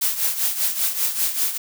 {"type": "noise with tremolo", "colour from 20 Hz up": "blue", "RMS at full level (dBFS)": -19, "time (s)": [0.01, 1.58], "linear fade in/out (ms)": 10, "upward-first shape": "triangle", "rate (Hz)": 5.1, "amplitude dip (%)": 75, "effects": []}